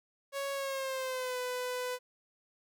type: tone with pitch glide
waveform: sawtooth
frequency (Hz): 554.4 to 499.7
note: C#5 to B4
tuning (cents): 0 to +20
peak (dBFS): -30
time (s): 0.32-1.99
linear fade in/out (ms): 50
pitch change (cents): -180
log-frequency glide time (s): 0.53-1.38
effects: none